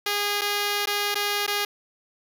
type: tone with dropouts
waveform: 5% pulse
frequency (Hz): 410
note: G#4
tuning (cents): -22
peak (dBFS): -12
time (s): 0.06-1.65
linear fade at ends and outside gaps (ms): 5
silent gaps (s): 0.412-0.416 / 0.858-0.871 / 1.145-1.154 / 1.465-1.477
effects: none